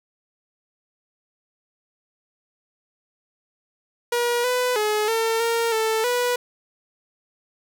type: tone with pitch steps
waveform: sawtooth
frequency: 479.2 / 498.7 / 424.2 / 451.6 / 462.3 / 442.4 / 490.1 Hz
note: A#4 / B4 / G#4 / A4 / A#4 / A4 / B4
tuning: +48 / +17 / +37 / +45 / -14 / +9 / -13 cents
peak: -16 dBFS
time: 4.12-6.36 s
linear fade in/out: 5 ms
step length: 320 ms
effects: none